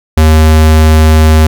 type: tone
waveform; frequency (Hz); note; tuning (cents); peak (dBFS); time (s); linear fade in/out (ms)
square; 78.4; D#2; +14; -3; 0.17-1.47; 5
effects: none